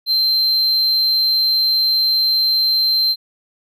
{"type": "tone", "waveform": "triangle", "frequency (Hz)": 4125, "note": "C8", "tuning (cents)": -25, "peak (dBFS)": -12, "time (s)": [0.06, 3.16], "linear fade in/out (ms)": 50, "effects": []}